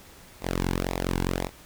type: tone with flanger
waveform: sawtooth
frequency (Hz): 44.87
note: F1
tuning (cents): +48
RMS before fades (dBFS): -28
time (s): 0.41-1.5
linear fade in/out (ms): 50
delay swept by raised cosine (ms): 0.65 to 1.65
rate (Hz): 1.9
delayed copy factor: -0.8
effects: pink hiss -50 dBFS RMS until 1.65 s